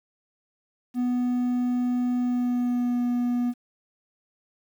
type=tone with pitch glide; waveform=triangle; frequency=246.9 to 243.4 Hz; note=B3 to B3; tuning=0 to -25 cents; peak=-20 dBFS; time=0.94-3.54 s; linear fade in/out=50 ms; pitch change=-25 cents; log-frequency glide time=2.18-3.03 s; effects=9-bit